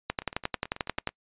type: two click trains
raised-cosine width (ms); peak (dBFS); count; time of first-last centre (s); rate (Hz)
0.3; -11 / -23; 12 / 9; 0.1-1.073 / 0.22-1.091; 11.3 / 9.19
effects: noise-tail reverb RT60 0.1 s tail -26 dB re dry + resampled to 8000 Hz